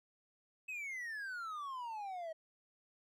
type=exponential sweep; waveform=triangle; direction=down; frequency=2600 to 630 Hz; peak=-39 dBFS; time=0.68-2.33 s; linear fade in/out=10 ms; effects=none